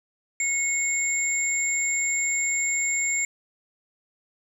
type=tone pair together; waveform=sine; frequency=2184 / 7346 Hz; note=C#7 / A#8; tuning=-26 / -26 cents; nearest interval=octave + major sixth; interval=2100 cents; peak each=-25 dBFS; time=0.4-3.25 s; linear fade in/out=2 ms; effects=8-bit